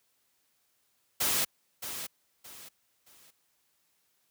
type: noise with echo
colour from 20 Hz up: white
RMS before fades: -28 dBFS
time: 1.2-1.45 s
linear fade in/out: 10 ms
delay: 620 ms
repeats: 3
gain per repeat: -10 dB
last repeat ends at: 3.31 s
effects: white hiss -73 dBFS RMS until 4.3 s + high-pass 60 Hz 12 dB/octave

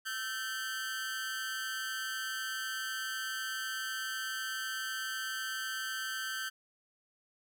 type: tone with amplitude modulation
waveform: sawtooth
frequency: 1548 Hz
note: G6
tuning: 22 cents flat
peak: -28 dBFS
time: 0.05-6.5 s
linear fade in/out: 20 ms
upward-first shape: sine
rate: 228 Hz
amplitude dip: 85%
effects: none

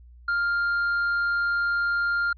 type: tone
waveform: triangle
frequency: 1400 Hz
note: F6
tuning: 4 cents sharp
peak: -20 dBFS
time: 0.28-2.33 s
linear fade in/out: 5 ms
effects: added 60 Hz sine -46 dBFS peak until 2.37 s + resampled to 11025 Hz

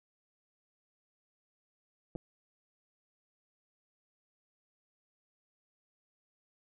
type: clicks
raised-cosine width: 2 ms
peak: -28 / -27 dBFS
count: 2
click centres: 2.153 / 2.159 s
effects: none

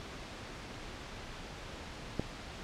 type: click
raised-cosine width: 2 ms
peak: -18 dBFS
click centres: 2.196 s
effects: pink hiss -45 dBFS RMS until 2.63 s + low-pass 5000 Hz 12 dB/octave

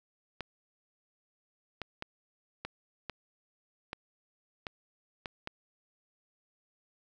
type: clicks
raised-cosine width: 0.3 ms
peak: -21 dBFS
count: 9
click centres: 0.407 / 1.817 / 2.024 / 2.65 / 3.097 / 3.931 / 4.668 / 5.258 / 5.474 s
effects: none

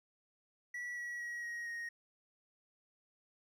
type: tone with pitch steps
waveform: triangle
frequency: 1945 / 1926 / 1907.2 / 1888.5 / 1870.1 Hz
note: B6 / B6 / A#6 / A#6 / A#6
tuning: -27 / -44 / +39 / +22 / +5 cents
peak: -38 dBFS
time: 0.74-1.89 s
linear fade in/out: 5 ms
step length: 230 ms
effects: none

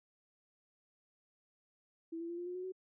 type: tone with pitch steps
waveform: sine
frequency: 329.6 / 336.5 / 343.6 / 350.8 / 358.2 / 365.7 / 373.4 Hz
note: E4 / E4 / F4 / F4 / F4 / F#4 / F#4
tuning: 0 / +36 / -28 / +8 / +44 / -20 / +16 cents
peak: -39 dBFS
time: 2.12-2.722 s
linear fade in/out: 10 ms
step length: 86 ms
effects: none

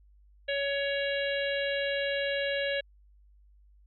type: harmonic tone with a mistuned harmonic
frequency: 560 Hz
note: C#5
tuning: 18 cents sharp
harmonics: 1 / 3 / 4 / 5 / 6 / 7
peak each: -30 / -34 / -39 / -37 / -41 / -41 dBFS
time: 0.48-2.81 s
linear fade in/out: 10 ms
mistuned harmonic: 6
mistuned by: -38 cents
effects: added 50 Hz sine -56 dBFS peak until 3.86 s

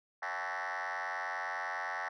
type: tone with frequency modulation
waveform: sine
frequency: 1318.5 Hz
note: E6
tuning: in tune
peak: -32 dBFS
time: 0.22-2.09 s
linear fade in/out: 10 ms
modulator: 89.8 Hz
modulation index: 7.1
effects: tanh soft clip ceiling -34 dBFS

